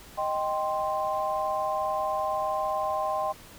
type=chord; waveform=sine; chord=C minor; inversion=first; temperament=equal; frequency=622.3 / 784 / 1046.5 Hz; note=Eb5 / G5 / C6; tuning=0 / 0 / 0 cents; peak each=-30 dBFS; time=0.17-3.33 s; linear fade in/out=20 ms; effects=pink hiss -49 dBFS RMS until 3.58 s